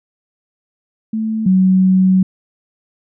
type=tone pair in turn; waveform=sine; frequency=220 / 187.35 Hz; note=A3 / F#3; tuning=0 / +22 cents; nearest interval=minor third; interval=278 cents; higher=first; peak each=-16 / -8 dBFS; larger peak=second; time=1.13-1.46 / 1.46-2.23 s; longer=second; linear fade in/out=5 ms; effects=none